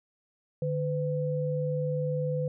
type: tone pair together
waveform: sine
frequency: 150 / 504.5 Hz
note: D3 / B4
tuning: +37 / +37 cents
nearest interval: octave + major sixth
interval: 2100 cents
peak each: -29 / -30 dBFS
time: 0.62-2.48 s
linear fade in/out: 2 ms
effects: none